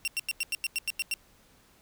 sawtooth tone bursts, 2743 Hz, F7, 32 cents flat, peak -24 dBFS, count 10, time 0.05-1.139 s, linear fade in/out 0 ms, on 27 ms, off 91 ms, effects pink hiss -61 dBFS RMS until 1.81 s

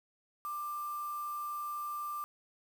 sine tone with quantisation, 1186 Hz, D6, 17 cents sharp, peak -36 dBFS, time 0.45-2.24 s, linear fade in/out 0 ms, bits 8, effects none

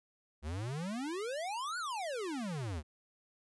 square exponential two-way sweep, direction up then down, 69.1 to 1498 to 69.1 Hz, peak -37 dBFS, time 0.42-2.83 s, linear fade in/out 50 ms, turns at 1.78 s, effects resampled to 24000 Hz

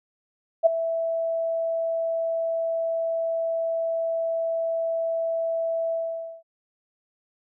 sine tone with ADSR envelope, 659.3 Hz, E5, in tune, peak -10 dBFS, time 0.63-6.43 s, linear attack 32 ms, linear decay 11 ms, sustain -13 dB, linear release 510 ms, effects none

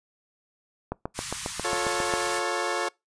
click train, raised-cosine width 1 ms, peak -15 dBFS, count 10, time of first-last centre 0.92-2.138 s, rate 7.39 Hz
white band-stop noise, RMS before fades -33 dBFS, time 1.14-2.42 s, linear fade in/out 50 ms, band 190 to 940 Hz, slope 48 dB/octave
15% pulse chord, F augmented, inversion none, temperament equal with one note detuned, 353.7 / 440 / 554.4 Hz, F4 / A4 / C#5, +22 / 0 / 0 cents, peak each -24 dBFS, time 1.64-2.89 s, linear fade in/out 10 ms
effects noise-tail reverb RT60 0.2 s tail -24 dB re dry + resampled to 22050 Hz

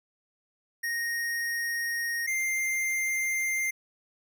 square tone pair in turn, 1864.7 / 2098 Hz, A#6 / C7, 0 / +4 cents, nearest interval major second, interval 204 cents, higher second, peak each -29 / -27 dBFS, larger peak second, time 0.83-2.27 / 2.27-3.71 s, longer neither, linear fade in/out 10 ms, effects none

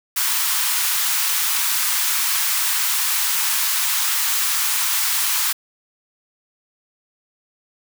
white high-pass noise, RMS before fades -20 dBFS, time 0.16-5.53 s, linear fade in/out 10 ms, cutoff 880 Hz, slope 48 dB/octave, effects none

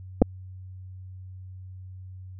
clicks, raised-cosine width 2 ms, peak -4 dBFS, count 2, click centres 0.218 / 0.222 s, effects added 93 Hz sine -39 dBFS peak until 2.39 s

